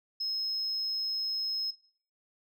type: tone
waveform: sine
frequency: 5160 Hz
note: E8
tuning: 38 cents flat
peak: -28 dBFS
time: 0.2-1.71 s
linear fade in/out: 10 ms
effects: noise-tail reverb RT60 0.5 s tail -20 dB re dry + tanh soft clip ceiling -28 dBFS